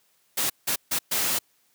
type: noise bursts at uneven times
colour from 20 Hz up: white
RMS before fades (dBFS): -25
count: 4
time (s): 0.37-0.5 / 0.67-0.76 / 0.91-0.99 / 1.11-1.39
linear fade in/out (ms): 10
effects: white hiss -66 dBFS RMS until 1.74 s + high-pass 100 Hz 12 dB/octave